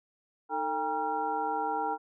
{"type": "tone cluster", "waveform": "sine", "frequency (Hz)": [309.4, 448.2, 799, 948, 1373], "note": ["D#4", "A4", "G5", "A#5", "F6"], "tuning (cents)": [-10, 32, 33, 29, -30], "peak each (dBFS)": [-40, -37, -31, -34, -38], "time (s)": [0.49, 1.98], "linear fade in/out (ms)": 50, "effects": []}